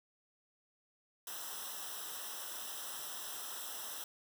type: noise with comb filter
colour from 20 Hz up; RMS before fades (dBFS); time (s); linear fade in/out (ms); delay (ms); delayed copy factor
white; -44; 1.27-4.04; 2; 0.44; -0.95
effects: none